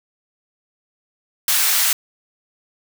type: high-pass noise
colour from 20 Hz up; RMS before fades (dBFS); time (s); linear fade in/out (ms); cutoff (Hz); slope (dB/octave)
white; -17; 1.48-1.93; 2; 1100; 12
effects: none